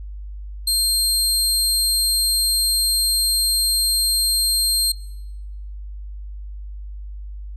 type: tone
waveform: 25% pulse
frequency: 4200 Hz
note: C8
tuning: 6 cents sharp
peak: -12 dBFS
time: 0.67-4.92 s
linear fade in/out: 5 ms
effects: noise-tail reverb RT60 0.9 s tail -21 dB re dry + added 50 Hz sine -30 dBFS peak until 7.56 s